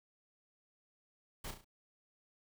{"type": "noise with echo", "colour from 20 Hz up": "pink", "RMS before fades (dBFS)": -44, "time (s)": [1.44, 1.51], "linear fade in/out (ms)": 5, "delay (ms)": 34, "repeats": 4, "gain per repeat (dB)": -6, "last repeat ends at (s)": 1.646, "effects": []}